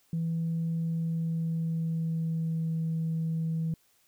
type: tone with pitch glide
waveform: sine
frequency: 164.81 to 162.17 Hz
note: E3 to E3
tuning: 0 to -28 cents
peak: -26 dBFS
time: 0.13-3.74 s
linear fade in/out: 2 ms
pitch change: -28 cents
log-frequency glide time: 0.73-2.74 s
effects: tanh soft clip ceiling -24 dBFS + white hiss -67 dBFS RMS until 4.07 s